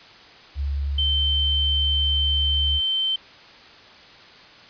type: tone with vibrato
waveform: sine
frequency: 70.3 Hz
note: C#2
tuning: 25 cents sharp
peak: -22 dBFS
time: 0.55-2.81 s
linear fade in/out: 50 ms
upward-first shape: triangle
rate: 9.7 Hz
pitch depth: 10 cents each way
type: tone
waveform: sine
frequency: 3100 Hz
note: G7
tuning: 20 cents flat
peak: -20 dBFS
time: 0.98-3.16 s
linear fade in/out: 5 ms
effects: white hiss -46 dBFS RMS until 4.69 s + resampled to 11025 Hz